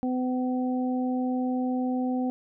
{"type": "harmonic tone", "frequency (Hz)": 253.2, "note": "B3", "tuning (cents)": 43, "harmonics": [1, 2, 3], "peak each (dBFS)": [-25, -35, -35], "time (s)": [0.03, 2.3], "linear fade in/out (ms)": 0, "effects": []}